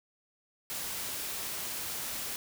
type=noise; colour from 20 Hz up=white; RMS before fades=-37 dBFS; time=0.7-2.36 s; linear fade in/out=0 ms; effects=none